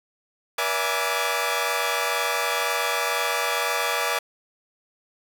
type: tone cluster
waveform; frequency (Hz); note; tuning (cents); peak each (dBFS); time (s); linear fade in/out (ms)
15% pulse; 480.6 / 577 / 665 / 832 / 1176; B4 / D5 / E5 / G#5 / D6; -47 / -31 / +15 / +3 / +2; -23; 0.58-4.19; 5
effects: none